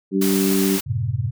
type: harmonic tone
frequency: 96.7 Hz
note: G2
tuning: 23 cents flat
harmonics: 2 / 3 / 4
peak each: -19 / -21 / -22 dBFS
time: 0.11-0.8 s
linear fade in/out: 50 ms
type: noise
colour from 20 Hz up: white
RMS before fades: -26 dBFS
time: 0.21-0.81 s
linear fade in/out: 10 ms
type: chord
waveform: sine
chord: F# diminished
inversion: none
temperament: equal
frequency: 92.5 / 110 / 130.81 Hz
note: F#2 / A2 / C3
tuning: 0 / 0 / 0 cents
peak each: -27 / -23 / -24 dBFS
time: 0.86-1.31 s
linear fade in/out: 20 ms
effects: none